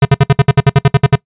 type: tone bursts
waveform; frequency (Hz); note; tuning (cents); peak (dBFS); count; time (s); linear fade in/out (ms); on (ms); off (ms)
square; 138.6; C#3; 0; -4; 13; 0.02-1.156; 5; 32; 60
effects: noise-tail reverb RT60 0.1 s tail -22 dB re dry + resampled to 8000 Hz

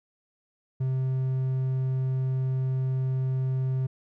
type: tone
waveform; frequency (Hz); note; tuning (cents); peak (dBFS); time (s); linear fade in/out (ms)
triangle; 130.81; C3; 0; -22; 0.8-3.87; 10
effects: none

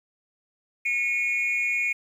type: tone pair together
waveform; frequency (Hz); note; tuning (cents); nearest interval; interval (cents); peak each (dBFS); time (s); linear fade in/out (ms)
sine; 2184 / 2445; C#7 / D#7; -26 / -31; major second; 195; -24 / -23; 0.85-1.93; 10
effects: tanh soft clip ceiling -19 dBFS + 9-bit

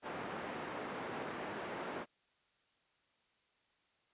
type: band-pass noise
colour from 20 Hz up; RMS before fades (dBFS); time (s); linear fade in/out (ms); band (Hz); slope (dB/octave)
pink; -43; 0.02-2.06; 50; 270 to 1800; 12
effects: white hiss -75 dBFS RMS until 4.13 s + resampled to 8000 Hz

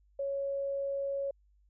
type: tone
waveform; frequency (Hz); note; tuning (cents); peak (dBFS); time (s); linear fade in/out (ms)
sine; 554.4; C#5; 0; -31; 0.19-1.31; 5
effects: added 50 Hz sine -63 dBFS peak until 1.69 s

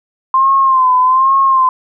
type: tone with vibrato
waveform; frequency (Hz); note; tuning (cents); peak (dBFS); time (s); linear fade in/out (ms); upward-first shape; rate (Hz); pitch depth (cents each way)
sine; 1046.5; C6; 0; -7; 0.34-1.69; 2; sine; 1.2; 64
effects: none

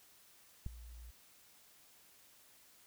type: tone with ADSR envelope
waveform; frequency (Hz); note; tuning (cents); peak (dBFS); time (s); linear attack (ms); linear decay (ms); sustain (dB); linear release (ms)
sine; 58.6; A#1; +10; -29; 0.66-1.11; 4; 4; -20; 8
effects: white hiss -64 dBFS RMS until 2.86 s

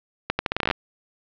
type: accelerating click train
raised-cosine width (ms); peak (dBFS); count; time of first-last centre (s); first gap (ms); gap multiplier
0.3; -5; 12; 0.3-0.711; 90; 0.8
effects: low-pass 4000 Hz 12 dB/octave

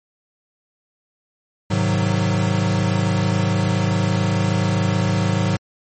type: chord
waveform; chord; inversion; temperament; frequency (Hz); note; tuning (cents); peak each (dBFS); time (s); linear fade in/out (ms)
square; Ab dominant seventh; none; equal; 103.83 / 130.81 / 155.56 / 185; Ab2 / C3 / Eb3 / Gb3; 0 / 0 / 0 / 0; -21 / -26 / -25 / -22; 1.7-5.57; 10
effects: MP3 32 kbps

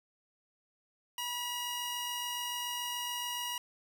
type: tone pair together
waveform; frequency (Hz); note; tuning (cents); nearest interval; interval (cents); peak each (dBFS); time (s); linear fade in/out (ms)
sawtooth; 972 / 2869; B5 / F7; -28 / +46; octave + perfect fifth; 1874; -35 / -34; 1.18-3.58; 2
effects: none

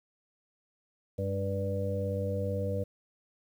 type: harmonic tone with a mistuned harmonic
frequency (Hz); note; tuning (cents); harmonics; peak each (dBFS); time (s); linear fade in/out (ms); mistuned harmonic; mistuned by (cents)
97.9; G2; -2; 1 / 2 / 3 / 5 / 6; -32 / -38 / -44 / -34 / -38; 1.18-2.84; 10; 2; +27
effects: 10-bit

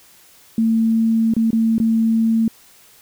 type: tone with dropouts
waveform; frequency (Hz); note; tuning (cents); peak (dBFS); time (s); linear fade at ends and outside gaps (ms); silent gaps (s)
sine; 225.2; A3; +40; -13; 0.58-2.48; 2; 1.338-1.365 / 1.506-1.53 / 1.782-1.8
effects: white hiss -49 dBFS RMS until 3.01 s

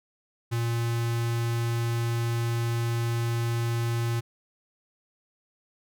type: tone with notch filter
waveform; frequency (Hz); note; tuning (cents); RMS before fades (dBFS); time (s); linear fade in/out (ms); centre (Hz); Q
square; 116.9; A#2; +5; -27; 0.51-4.21; 20; 540; 2
effects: none

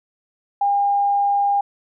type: tone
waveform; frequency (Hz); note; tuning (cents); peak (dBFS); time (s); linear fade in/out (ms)
sine; 806; G5; +48; -15; 0.61-1.61; 5
effects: none

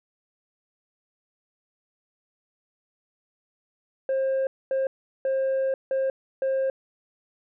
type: tone bursts at uneven times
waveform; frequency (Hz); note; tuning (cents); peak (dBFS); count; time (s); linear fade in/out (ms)
sine; 533; C5; +32; -19; 5; 4.09-4.47 / 4.71-4.87 / 5.25-5.74 / 5.91-6.1 / 6.42-6.7; 2
effects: tanh soft clip ceiling -21 dBFS

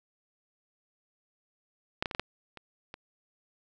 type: clicks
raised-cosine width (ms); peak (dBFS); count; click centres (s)
0.3; -12 / -15 / -21 / -16 / -13 / -28 / -25; 7; 2.025 / 2.058 / 2.112 / 2.149 / 2.196 / 2.573 / 2.941
effects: none

